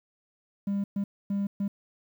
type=tone bursts at uneven times; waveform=triangle; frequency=200 Hz; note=G3; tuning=35 cents sharp; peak=-23 dBFS; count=4; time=0.67-0.84 / 0.96-1.04 / 1.3-1.47 / 1.6-1.68 s; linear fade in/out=5 ms; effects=tanh soft clip ceiling -20 dBFS + 10-bit